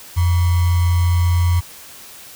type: tone with sample-and-hold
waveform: sine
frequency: 87.31 Hz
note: F2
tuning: in tune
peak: -12 dBFS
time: 0.16-1.61 s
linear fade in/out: 20 ms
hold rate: 1050 Hz
effects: white hiss -39 dBFS RMS until 2.35 s